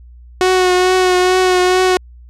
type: tone with vibrato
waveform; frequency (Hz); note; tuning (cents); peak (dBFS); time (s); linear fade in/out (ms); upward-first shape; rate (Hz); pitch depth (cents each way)
sawtooth; 367.1; F#4; -14; -6; 0.41-1.97; 0; triangle; 2.3; 26
effects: added 60 Hz sine -36 dBFS peak until 2.29 s + low-pass 8000 Hz 12 dB/octave